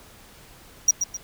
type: tone with echo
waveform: triangle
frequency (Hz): 5760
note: F#8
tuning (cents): -47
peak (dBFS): -11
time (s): 0.88-0.91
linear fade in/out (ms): 5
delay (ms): 130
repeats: 2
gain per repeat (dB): -8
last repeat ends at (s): 1.17
effects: pink hiss -49 dBFS RMS until 1.23 s